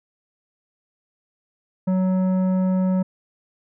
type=tone with tanh clipping; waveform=sine; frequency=186.2 Hz; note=F#3; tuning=11 cents sharp; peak=-19 dBFS; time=1.87-3.03 s; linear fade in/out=10 ms; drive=11 dB; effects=none